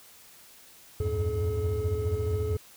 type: tone cluster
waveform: triangle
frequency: 77.6 / 88.1 / 92.6 / 106.6 / 427.2 Hz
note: D#2 / F2 / F#2 / G#2 / G#4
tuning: -4 / +16 / +2 / +46 / +49 cents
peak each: -30 / -33 / -28 / -31 / -28 dBFS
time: 1-2.57 s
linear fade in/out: 5 ms
effects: tanh soft clip ceiling -18 dBFS + white hiss -53 dBFS RMS until 2.76 s